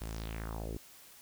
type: tone with low-pass filter sweep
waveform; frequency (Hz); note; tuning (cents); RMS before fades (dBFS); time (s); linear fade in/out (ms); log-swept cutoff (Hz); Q
sawtooth; 55.1; A1; +3; -40; 0.01-0.77; 0; 12000 to 340; 3
effects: white hiss -56 dBFS RMS until 1.21 s